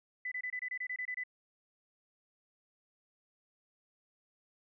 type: tone bursts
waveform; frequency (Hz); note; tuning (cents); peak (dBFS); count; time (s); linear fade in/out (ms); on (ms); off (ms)
sine; 2000; B6; +21; -35; 11; 0.25-1.237; 5; 67; 25
effects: none